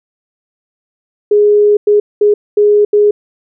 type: tone bursts at uneven times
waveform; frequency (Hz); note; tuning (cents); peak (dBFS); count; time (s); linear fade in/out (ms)
sine; 415.3; G#4; 0; -5; 5; 1.31-1.77 / 1.87-2 / 2.21-2.34 / 2.57-2.85 / 2.93-3.11; 5
effects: none